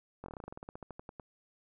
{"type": "slowing click train", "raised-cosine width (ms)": 1, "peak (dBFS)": -30, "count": 19, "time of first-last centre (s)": [0.24, 1.198], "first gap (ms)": 21, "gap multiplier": 1.1, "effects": []}